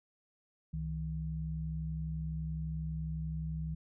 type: tone pair together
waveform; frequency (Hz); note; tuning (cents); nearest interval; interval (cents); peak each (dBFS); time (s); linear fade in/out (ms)
sine; 66.64 / 158.5; C2 / D#3; +32 / +32; octave + minor third; 1500; -39 / -36; 0.73-3.75; 10
effects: none